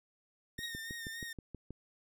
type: tone with vibrato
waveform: sawtooth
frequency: 1834 Hz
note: A#6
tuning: 29 cents flat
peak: -38 dBFS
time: 0.58-1.33 s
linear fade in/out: 5 ms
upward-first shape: sine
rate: 3.5 Hz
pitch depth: 37 cents each way
type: click train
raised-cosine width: 3 ms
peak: -31 dBFS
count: 8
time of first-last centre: 0.59-1.706 s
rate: 6.27 Hz
type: tone with exponential decay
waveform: triangle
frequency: 3781 Hz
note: A#7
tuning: 24 cents sharp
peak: -34 dBFS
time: 0.63-0.81 s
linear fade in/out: 5 ms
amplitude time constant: 38 ms
effects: none